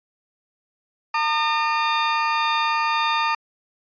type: tone pair together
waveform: sawtooth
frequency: 910.2 / 1213 Hz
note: A#5 / D#6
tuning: -42 / -44 cents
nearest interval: perfect fourth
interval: 498 cents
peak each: -18 dBFS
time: 1.14-3.35 s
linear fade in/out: 5 ms
effects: resampled to 11025 Hz